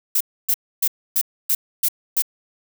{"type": "noise bursts", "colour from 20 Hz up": "violet", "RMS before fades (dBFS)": -18, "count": 7, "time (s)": [0.15, 2.222], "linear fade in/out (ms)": 5, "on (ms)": 56, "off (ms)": 280, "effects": []}